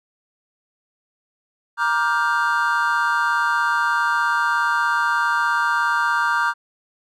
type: chord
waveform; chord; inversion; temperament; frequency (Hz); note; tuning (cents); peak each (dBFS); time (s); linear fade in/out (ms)
triangle; G minor seventh; first; just; 940.8 / 1176 / 1411.2 / 1568; Bb5 / D6 / F6 / G6; +16 / +2 / +18 / 0; -21; 1.77-6.54; 50
effects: none